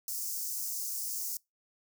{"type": "high-pass noise", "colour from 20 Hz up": "white", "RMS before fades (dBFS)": -36, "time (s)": [0.08, 1.37], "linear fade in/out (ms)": 2, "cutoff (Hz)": 5100, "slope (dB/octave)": 48, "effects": ["noise-tail reverb RT60 0.2 s tail -25 dB re dry"]}